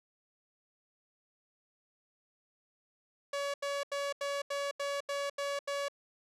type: tone bursts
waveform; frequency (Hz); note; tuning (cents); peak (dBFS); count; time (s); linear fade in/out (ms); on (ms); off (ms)
sawtooth; 565; C#5; +33; -29; 9; 3.33-5.884; 5; 210; 83
effects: low-pass 8000 Hz 12 dB/octave